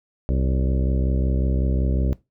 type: harmonic tone with a mistuned harmonic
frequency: 65.41 Hz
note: C2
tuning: in tune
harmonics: 1 / 2 / 3 / 4 / 5 / 6 / 7 / 8 / 9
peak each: -20 / -26 / -30 / -32 / -34 / -36 / -37 / -38 / -39 dBFS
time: 0.29-2.13 s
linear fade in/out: 0 ms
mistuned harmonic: 8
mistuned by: +52 cents
effects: noise-tail reverb RT60 0.2 s tail -18 dB re dry